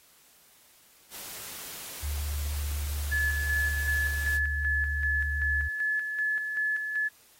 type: noise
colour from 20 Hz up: white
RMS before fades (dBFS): -41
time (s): 1.1-4.4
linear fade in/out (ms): 50
type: tone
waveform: sine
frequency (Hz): 73.1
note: D2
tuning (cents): -7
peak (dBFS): -29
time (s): 2.02-5.69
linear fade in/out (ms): 20
type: tone with tremolo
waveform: sine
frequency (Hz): 1718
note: A6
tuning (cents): -42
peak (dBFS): -25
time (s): 3.11-7.09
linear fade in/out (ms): 20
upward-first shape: square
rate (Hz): 2.6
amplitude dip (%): 45
effects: white hiss -59 dBFS RMS until 7.39 s + AAC 48 kbps